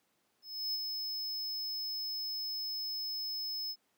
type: tone with ADSR envelope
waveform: square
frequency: 5200 Hz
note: E8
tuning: 24 cents flat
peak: -32 dBFS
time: 0.42-3.76 s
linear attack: 320 ms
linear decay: 29 ms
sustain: -4 dB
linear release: 56 ms
effects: pink hiss -75 dBFS RMS until 3.97 s + high-pass 200 Hz 12 dB/octave